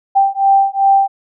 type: beating tone pair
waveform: sine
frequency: 784 / 786.6 Hz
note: G5 / G5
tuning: 0 / +6 cents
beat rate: 2.6 Hz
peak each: -12 dBFS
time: 0.15-1.08 s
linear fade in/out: 20 ms
effects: none